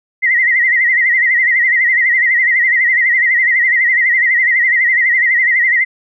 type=tone with vibrato; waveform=sine; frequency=1983 Hz; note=B6; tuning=7 cents sharp; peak=-9 dBFS; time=0.22-5.85 s; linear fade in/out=20 ms; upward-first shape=sine; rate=12 Hz; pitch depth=100 cents each way; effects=none